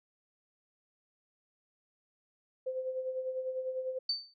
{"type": "tone with tremolo", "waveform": "sine", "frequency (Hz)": 517, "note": "C5", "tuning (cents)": -21, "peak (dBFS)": -31, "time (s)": [2.66, 3.99], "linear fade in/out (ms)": 10, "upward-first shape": "sine", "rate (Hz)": 10, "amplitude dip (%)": 55}
{"type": "tone with exponential decay", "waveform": "sine", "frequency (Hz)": 4565, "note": "D8", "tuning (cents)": -50, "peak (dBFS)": -26, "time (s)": [4.09, 4.34], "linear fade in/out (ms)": 5, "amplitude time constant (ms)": 54}
{"effects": []}